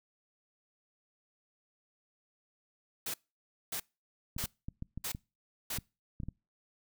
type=noise bursts; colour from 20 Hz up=white; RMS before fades=-37 dBFS; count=5; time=3.06-5.78 s; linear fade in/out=5 ms; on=80 ms; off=580 ms
type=clicks; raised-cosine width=5 ms; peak=-27 dBFS; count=10; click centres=4.365 / 4.44 / 4.685 / 4.824 / 4.976 / 5.149 / 5.786 / 6.202 / 6.234 / 6.286 s
effects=noise-tail reverb RT60 0.3 s tail -26 dB re dry